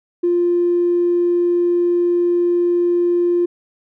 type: tone with tanh clipping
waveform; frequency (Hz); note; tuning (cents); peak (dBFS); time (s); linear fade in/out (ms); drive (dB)
triangle; 349.2; F4; 0; -13; 0.23-3.46; 10; 4
effects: none